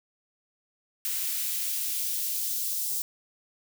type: noise with high-pass filter sweep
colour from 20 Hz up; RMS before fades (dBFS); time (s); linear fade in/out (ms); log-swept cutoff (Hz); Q
blue; -30; 1.05-3.02; 0; 1600 to 5300; 0.89
effects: none